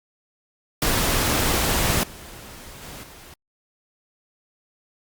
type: noise with level steps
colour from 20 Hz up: pink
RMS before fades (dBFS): -21 / -41 / -38 / -44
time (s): 0.82-3.34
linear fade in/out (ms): 2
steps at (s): 2.03 / 2.82 / 3.03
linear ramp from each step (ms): 5
effects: Opus 48 kbps